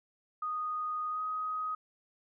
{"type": "tone with pitch glide", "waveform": "sine", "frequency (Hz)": [1239, 1256.3], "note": ["D#6", "D#6"], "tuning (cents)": [-8, 16], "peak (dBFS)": -32, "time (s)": [0.42, 1.75], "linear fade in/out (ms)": 5, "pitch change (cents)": 24, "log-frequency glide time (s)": [1.1, 1.21], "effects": []}